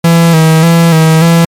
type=tone with vibrato; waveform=45% pulse; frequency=163.6 Hz; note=E3; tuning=13 cents flat; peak=-3 dBFS; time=0.04-1.45 s; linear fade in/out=5 ms; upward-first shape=square; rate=1.7 Hz; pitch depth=40 cents each way; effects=MP3 64 kbps